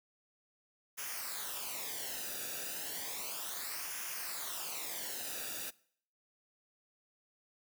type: noise with flanger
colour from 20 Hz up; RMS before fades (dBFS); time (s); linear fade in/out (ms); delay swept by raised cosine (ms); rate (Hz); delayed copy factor
white; -41; 0.97-5.71; 20; 0.24 to 0.95; 0.33; -0.7
effects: noise-tail reverb RT60 0.6 s tail -22 dB re dry